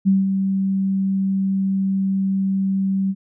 sine tone with ADSR envelope, 193.2 Hz, G3, 25 cents flat, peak -11 dBFS, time 0.05-3.15 s, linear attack 27 ms, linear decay 180 ms, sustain -6 dB, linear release 50 ms, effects none

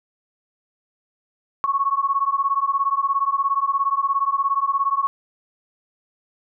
sine beating tone pair, 1097 / 1114 Hz, C#6 / C#6, -18 / +8 cents, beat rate 17 Hz, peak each -21 dBFS, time 1.64-5.07 s, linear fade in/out 0 ms, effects none

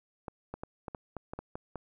clicks, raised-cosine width 1 ms, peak -24 dBFS, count 10, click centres 0.282 / 0.54 / 0.635 / 0.882 / 0.948 / 1.167 / 1.335 / 1.39 / 1.555 / 1.757 s, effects 11-bit

